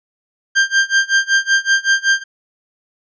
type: tone with tremolo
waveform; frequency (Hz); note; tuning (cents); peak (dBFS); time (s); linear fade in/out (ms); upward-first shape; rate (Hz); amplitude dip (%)
40% pulse; 1586; G6; +20; -8; 0.55-2.24; 20; sine; 5.3; 95
effects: resampled to 16000 Hz